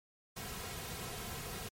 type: noise with comb filter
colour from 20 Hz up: pink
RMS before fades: -43 dBFS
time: 0.36-1.69 s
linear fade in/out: 10 ms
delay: 3.4 ms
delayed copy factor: -0.6
effects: MP3 64 kbps